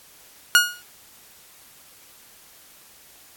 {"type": "tone with exponential decay", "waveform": "sawtooth", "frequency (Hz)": 1440, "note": "F#6", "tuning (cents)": -47, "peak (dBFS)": -5, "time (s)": [0.55, 0.82], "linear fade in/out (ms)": 0, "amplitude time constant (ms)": 57, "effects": ["white hiss -50 dBFS RMS until 3.36 s", "AAC 64 kbps"]}